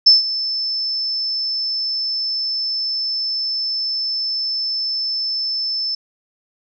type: tone with ADSR envelope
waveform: sine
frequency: 5274 Hz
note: E8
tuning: in tune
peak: -4 dBFS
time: 0.06-5.95 s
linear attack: 11 ms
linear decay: 150 ms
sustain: -15 dB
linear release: 4 ms
effects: none